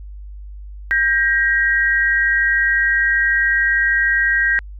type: tone pair together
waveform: sine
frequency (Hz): 1592.7 / 1894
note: G6 / A#6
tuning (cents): +27 / +27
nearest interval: minor third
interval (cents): 300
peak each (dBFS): -16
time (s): 0.91-4.59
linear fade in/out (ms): 0
effects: added 50 Hz sine -31 dBFS peak until 4.79 s